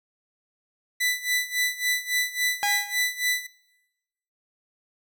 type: tone with tremolo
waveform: sawtooth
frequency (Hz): 1987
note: B6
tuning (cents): +10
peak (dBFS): -17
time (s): 1-3.47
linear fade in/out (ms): 10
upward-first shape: sine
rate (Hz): 3.6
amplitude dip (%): 85
type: tone with exponential decay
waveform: sawtooth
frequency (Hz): 817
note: G#5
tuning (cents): -29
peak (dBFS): -17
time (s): 2.63-3.08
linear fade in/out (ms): 0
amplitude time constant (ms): 96
effects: noise-tail reverb RT60 1.0 s tail -21 dB re dry